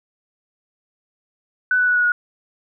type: tone with pitch steps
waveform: sine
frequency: 1497 / 1484.9 / 1473 / 1461.1 / 1449.4 Hz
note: F#6 / F#6 / F#6 / F#6 / F#6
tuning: +20 / +6 / -8 / -22 / -36 cents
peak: -14 dBFS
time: 1.71-2.12 s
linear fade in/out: 2 ms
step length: 82 ms
effects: none